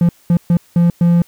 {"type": "tone bursts at uneven times", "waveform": "triangle", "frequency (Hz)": 171.9, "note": "F3", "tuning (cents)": -27, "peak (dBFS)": -6, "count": 5, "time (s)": [[0.01, 0.09], [0.3, 0.37], [0.5, 0.57], [0.76, 0.9], [1.01, 1.22]], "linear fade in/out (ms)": 2, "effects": ["white hiss -51 dBFS RMS until 1.27 s"]}